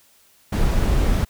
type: noise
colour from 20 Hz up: brown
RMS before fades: -18 dBFS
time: 0.52-1.25 s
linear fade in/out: 10 ms
effects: white hiss -56 dBFS RMS until 1.29 s